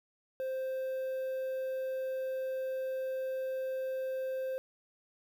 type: tone with quantisation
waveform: triangle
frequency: 523.3 Hz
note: C5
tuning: in tune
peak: -31 dBFS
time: 0.4-4.58 s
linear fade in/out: 0 ms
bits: 10
effects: none